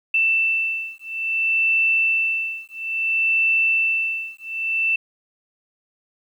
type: beating tone pair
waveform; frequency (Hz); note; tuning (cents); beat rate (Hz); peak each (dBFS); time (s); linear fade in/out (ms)
sine; 2665 / 2665.59; E7 / E7; +18 / +19; 0.59; -21; 0.14-4.96; 5
effects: 9-bit